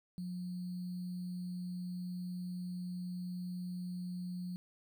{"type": "tone with sample-and-hold", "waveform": "sine", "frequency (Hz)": 179.6, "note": "F3", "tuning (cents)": 49, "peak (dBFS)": -38, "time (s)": [0.18, 4.56], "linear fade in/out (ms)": 0, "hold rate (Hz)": 4410, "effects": []}